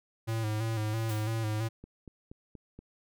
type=tone with vibrato; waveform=square; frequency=110 Hz; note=A2; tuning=in tune; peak=-30 dBFS; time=0.27-1.69 s; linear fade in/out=20 ms; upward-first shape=square; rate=3 Hz; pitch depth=43 cents each way
type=noise with exponential decay; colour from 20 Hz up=white; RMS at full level=-42 dBFS; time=1.09-1.52 s; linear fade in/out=5 ms; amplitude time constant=92 ms
type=click train; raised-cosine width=3 ms; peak=-33 dBFS; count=5; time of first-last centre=1.84-2.79 s; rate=4.21 Hz
effects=none